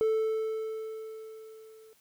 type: tone with level ramp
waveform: triangle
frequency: 440 Hz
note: A4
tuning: in tune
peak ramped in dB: -20 to -50 dBFS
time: 0.01-1.93 s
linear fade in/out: 0 ms
effects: tanh soft clip ceiling -16 dBFS + white hiss -65 dBFS RMS until 2 s